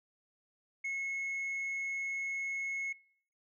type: tone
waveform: sine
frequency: 2181 Hz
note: C#7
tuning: 29 cents flat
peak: -31 dBFS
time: 0.84-2.93 s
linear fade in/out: 10 ms
effects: noise-tail reverb RT60 0.6 s tail -26 dB re dry + tanh soft clip ceiling -33 dBFS